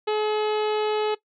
harmonic tone, 426.3 Hz, G#4, 45 cents sharp, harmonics 1 / 2 / 3 / 4 / 5 / 6 / 7 / 8 / 9 / 10, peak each -22 / -29 / -35 / -40 / -41 / -40 / -39 / -44 / -44 / -47 dBFS, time 0.07-1.15 s, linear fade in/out 10 ms, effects noise-tail reverb RT60 0.1 s tail -19 dB re dry

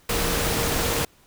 sine tone in noise, 466.2 Hz, A#4, in tune, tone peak -31 dBFS, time 0.09-1.05 s, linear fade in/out 5 ms, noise pink, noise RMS -24 dBFS, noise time 0.09-1.05 s, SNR -10 dB, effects pink hiss -57 dBFS RMS until 1.26 s

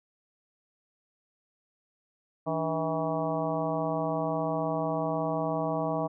harmonic tone with a mistuned harmonic, 161.3 Hz, E3, 37 cents flat, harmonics 1 / 2 / 3 / 4 / 5 / 6 / 7, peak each -34 / -34 / -36 / -31 / -36 / -38 / -38 dBFS, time 2.46-6.08 s, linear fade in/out 20 ms, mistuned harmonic 2, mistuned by -140 cents, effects none

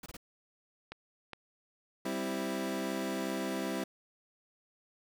pink noise bursts, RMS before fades -46 dBFS, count 3, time 0.03-0.169 s, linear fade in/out 5 ms, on 31 ms, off 23 ms
clicks, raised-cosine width 0.3 ms, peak -26 dBFS, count 2, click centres 0.92 / 1.333 s
25% pulse chord, C major, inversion second, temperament equal, 196 / 261.6 / 329.6 Hz, G3 / C4 / E4, 0 / 0 / 0 cents, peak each -34 dBFS, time 2.05-3.84 s, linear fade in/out 5 ms
effects none

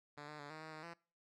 5% pulse tone with pitch steps, 146.6 / 151.1 / 144.6 / 156.3 / 157.8 / 155.6 / 169.3 Hz, D3 / D3 / D3 / D#3 / D#3 / D#3 / E3, -3 / +50 / -27 / +8 / +25 / 0 / +46 cents, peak -37 dBFS, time 0.17-0.94 s, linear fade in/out 10 ms, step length 110 ms, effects noise-tail reverb RT60 0.4 s tail -24 dB re dry + low-pass 5000 Hz 12 dB/octave

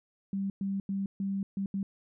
sine tone bursts at uneven times, 196 Hz, G3, in tune, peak -29 dBFS, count 6, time 0.33-0.5 / 0.61-0.8 / 0.89-1.06 / 1.2-1.43 / 1.57-1.66 / 1.74-1.83 s, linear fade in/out 2 ms, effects none

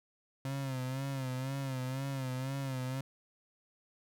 35% pulse tone with vibrato, 132.7 Hz, C3, 25 cents sharp, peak -33 dBFS, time 0.45-3.01 s, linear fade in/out 2 ms, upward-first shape sine, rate 2 Hz, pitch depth 70 cents each way, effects none

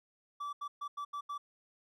triangle tone bursts at uneven times, 1157 Hz, D6, 26 cents flat, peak -35 dBFS, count 6, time 0.4-0.53 / 0.61-0.68 / 0.81-0.88 / 0.97-1.05 / 1.13-1.21 / 1.29-1.38 s, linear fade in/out 10 ms, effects none

